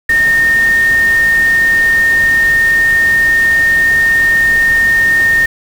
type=tone in noise; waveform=sine; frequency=1832 Hz; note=A#6; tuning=31 cents flat; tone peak=-7 dBFS; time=0.09-5.46 s; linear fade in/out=5 ms; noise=pink; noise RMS=-25 dBFS; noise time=0.09-5.46 s; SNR=+15 dB; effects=none